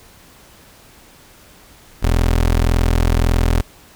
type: tone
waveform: 25% pulse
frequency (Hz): 41.77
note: E1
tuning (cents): +24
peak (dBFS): -9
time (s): 2.02-3.62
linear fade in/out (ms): 20
effects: pink hiss -46 dBFS RMS until 3.95 s